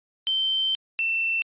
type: tone pair in turn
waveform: sine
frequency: 3107 / 2683 Hz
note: G7 / E7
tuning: -16 / +30 cents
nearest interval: minor third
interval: 254 cents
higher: first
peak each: -21 / -22 dBFS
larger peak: first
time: 0.27-0.75 / 0.99-1.42 s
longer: first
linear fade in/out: 0 ms
effects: resampled to 8000 Hz